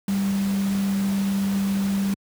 sine tone in noise, 196.8 Hz, G3, 7 cents sharp, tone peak -20 dBFS, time 0.08-2.14 s, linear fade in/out 2 ms, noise pink, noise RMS -35 dBFS, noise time 0.08-2.14 s, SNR +12 dB, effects high-pass 80 Hz 12 dB/octave

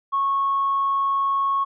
triangle tone with tanh clipping, 1100 Hz, C#6, 14 cents flat, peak -18 dBFS, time 0.12-1.65 s, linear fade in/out 20 ms, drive 1 dB, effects resampled to 11025 Hz

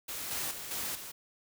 white noise with level steps, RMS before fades -39 / -35 / -42 / -36 / -44 dBFS, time 0.08-1.12 s, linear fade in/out 10 ms, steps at 0.31 / 0.51 / 0.71 / 0.95 s, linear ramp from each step 2 ms, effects none

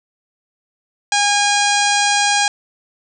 harmonic tone with a mistuned harmonic, 816 Hz, G#5, 31 cents flat, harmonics 1 / 2 / 3 / 4 / 5 / 6 / 7 / 8 / 9 / 10, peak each -17 / -20 / -22 / -23 / -24 / -25 / -25 / -26 / -27 / -27 dBFS, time 1.12-2.48 s, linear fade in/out 2 ms, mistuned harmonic 9, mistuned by -21 cents, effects none

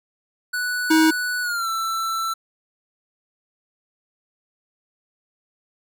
square tone with pitch glide, 1480 to 1333.9 Hz, F#6 to E6, 0 to +20 cents, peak -23 dBFS, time 0.53-2.34 s, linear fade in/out 10 ms, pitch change -180 cents, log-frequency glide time 1.42-1.68 s
square tone, 318 Hz, D#4, 38 cents sharp, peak -14 dBFS, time 0.9-1.11 s, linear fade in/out 10 ms
effects none

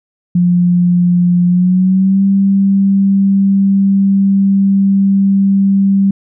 sine tone with pitch glide, 176.7 to 196.06 Hz, F3 to G3, +21 to +1 cents, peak -7 dBFS, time 0.35-6.11 s, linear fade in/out 5 ms, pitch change +180 cents, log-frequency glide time 1.46-2.23 s, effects none

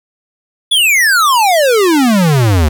square exponential sweep, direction down, 3507 to 71.7 Hz, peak -8 dBFS, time 0.71-2.69 s, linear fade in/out 10 ms, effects none

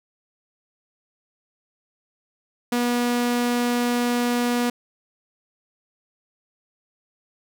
sawtooth tone, 242 Hz, B3, 35 cents flat, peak -16 dBFS, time 2.72-4.7 s, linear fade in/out 5 ms, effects none

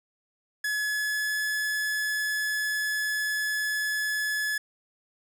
45% pulse tone with pitch glide, 1701 to 1710.9 Hz, G#6 to A6, +41 to -49 cents, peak -26 dBFS, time 0.64-4.58 s, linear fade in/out 5 ms, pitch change +10 cents, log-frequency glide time 0.8-1.39 s, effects none

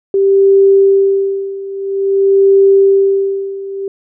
sine tone with tremolo, 392 Hz, G4, in tune, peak -4 dBFS, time 0.14-3.88 s, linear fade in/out 2 ms, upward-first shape sine, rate 0.5 Hz, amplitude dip 85%, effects none

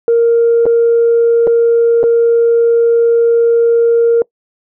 sine tone with dropouts, 465.7 Hz, A#4, 2 cents flat, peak -5 dBFS, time 0.08-4.22 s, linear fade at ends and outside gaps 1 ms, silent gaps 0.656-0.664 / 1.47-1.474 / 2.031-2.038 s, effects noise-tail reverb RT60 0.1 s tail -24 dB re dry + tanh soft clip ceiling -3 dBFS

